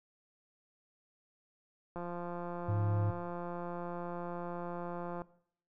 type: click train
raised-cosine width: 1 ms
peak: -28 dBFS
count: 568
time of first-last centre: 1.96-5.219 s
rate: 174 Hz
type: tone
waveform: triangle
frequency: 103.83 Hz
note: G#2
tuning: in tune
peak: -28 dBFS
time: 2.68-3.11 s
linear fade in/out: 10 ms
effects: noise-tail reverb RT60 0.6 s tail -18 dB re dry